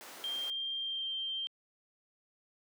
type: noise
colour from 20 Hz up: pink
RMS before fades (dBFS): -47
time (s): 0.01-0.5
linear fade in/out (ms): 0
type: tone with pitch glide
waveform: sine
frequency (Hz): 3184 to 3153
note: G7 to G7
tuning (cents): +26 to +9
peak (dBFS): -34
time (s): 0.24-1.47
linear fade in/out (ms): 0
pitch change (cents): -17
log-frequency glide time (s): 0.79-1.1
effects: high-pass 400 Hz 12 dB/octave